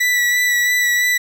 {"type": "tone with vibrato", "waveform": "40% pulse", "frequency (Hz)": 1961, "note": "B6", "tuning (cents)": -13, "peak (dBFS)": -13, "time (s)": [0, 1.18], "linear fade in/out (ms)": 10, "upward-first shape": "sine", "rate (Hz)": 3, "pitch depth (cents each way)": 18, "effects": []}